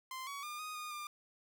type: tone with pitch steps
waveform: sawtooth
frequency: 1041 / 1125 / 1206 / 1244 / 1226 / 1198 Hz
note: C6 / C#6 / D6 / D#6 / D#6 / D6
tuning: -9 / +25 / +46 / -1 / -26 / +34 cents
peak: -38 dBFS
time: 0.11-1.07 s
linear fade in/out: 2 ms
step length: 160 ms
effects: none